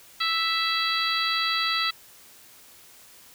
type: harmonic tone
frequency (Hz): 659.3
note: E5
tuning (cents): 0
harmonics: 2 / 3 / 4 / 5 / 6 / 7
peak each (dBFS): -28 / -30 / -32 / -31 / -28 / -32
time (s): 0.2-1.91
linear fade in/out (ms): 10
effects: white hiss -51 dBFS RMS until 3.34 s